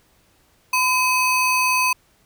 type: ring-modulated tone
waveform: square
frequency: 1778 Hz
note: A6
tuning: 18 cents sharp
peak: -14 dBFS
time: 0.73-1.93 s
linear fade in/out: 5 ms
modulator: 768 Hz
effects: pink hiss -59 dBFS RMS until 2.25 s

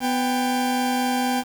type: tone pair together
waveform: 40% pulse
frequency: 249.4 / 792.4 Hz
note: B3 / G5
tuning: +17 / +18 cents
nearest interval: octave + minor sixth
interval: 2001 cents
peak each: -22 / -23 dBFS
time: 0-1.44 s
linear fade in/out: 50 ms
effects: 7-bit

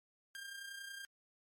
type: tone with amplitude modulation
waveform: sawtooth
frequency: 1600 Hz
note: G6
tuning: 35 cents sharp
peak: -40 dBFS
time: 0.35-1.05 s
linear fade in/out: 0 ms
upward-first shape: sine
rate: 30.7 Hz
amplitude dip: 50%
effects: MP3 64 kbps

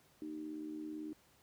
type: tone with amplitude modulation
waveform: sine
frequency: 307.1 Hz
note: D#4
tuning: 23 cents flat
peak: -38 dBFS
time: 0.22-1.13 s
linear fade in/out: 0 ms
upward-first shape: sine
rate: 78 Hz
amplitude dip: 70%
effects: pink hiss -68 dBFS RMS until 1.42 s + high-pass 60 Hz 12 dB/octave

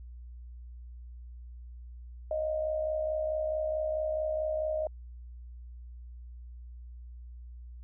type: tone with amplitude modulation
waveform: sine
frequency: 622.3 Hz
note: D#5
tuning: in tune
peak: -26 dBFS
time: 2.31-4.87 s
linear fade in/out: 2 ms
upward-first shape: sine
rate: 64.6 Hz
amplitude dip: 55%
effects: added 60 Hz sine -43 dBFS peak until 7.83 s

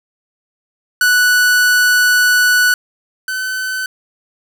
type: tone pair in turn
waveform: 45% pulse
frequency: 1480 / 1518.1 Hz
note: F#6 / F#6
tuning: 0 / +44 cents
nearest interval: unison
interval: 44 cents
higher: second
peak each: -9 / -18 dBFS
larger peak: first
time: 1.01-2.74 / 3.28-3.86 s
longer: first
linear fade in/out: 2 ms
effects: none

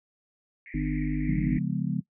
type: band-pass noise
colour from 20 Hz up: pink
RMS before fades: -47 dBFS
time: 0.66-1.59 s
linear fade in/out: 2 ms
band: 1900 to 2300 Hz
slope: 96 dB/octave
type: harmonic tone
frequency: 50.6 Hz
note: G#1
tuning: 44 cents flat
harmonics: 1 / 3 / 5 / 6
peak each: -31 / -31 / -31 / -31 dBFS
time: 0.74-1.58 s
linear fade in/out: 5 ms
type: chord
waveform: sine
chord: C# dominant seventh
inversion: none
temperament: just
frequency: 138.59 / 173.24 / 207.9 / 249.5 Hz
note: C#3 / E#3 / G#3 / B3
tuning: 0 / -14 / +2 / +18 cents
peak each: -31 / -29 / -32 / -34 dBFS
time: 1.27-2.01 s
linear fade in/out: 10 ms
effects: noise-tail reverb RT60 0.1 s tail -20 dB re dry

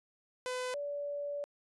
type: tone pair in turn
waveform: sawtooth / sine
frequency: 504 / 576.1 Hz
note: B4 / D5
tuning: +35 / -33 cents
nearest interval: major second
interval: 232 cents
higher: second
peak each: -31 / -35 dBFS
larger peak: first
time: 0.46-0.74 / 0.74-1.44 s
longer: second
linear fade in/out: 0 ms
effects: resampled to 24000 Hz

